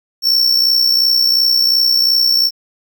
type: tone with amplitude modulation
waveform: square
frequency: 5440 Hz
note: F8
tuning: 46 cents flat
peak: -8 dBFS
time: 0.22-2.51 s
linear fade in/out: 50 ms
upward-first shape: sine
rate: 62.8 Hz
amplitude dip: 55%
effects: 8-bit